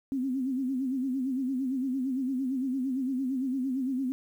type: tone with vibrato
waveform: sine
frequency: 261.6 Hz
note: C4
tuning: in tune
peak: -27 dBFS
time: 0.12-4.12 s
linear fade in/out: 0 ms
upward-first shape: sine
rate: 8.8 Hz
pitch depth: 91 cents each way
effects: 10-bit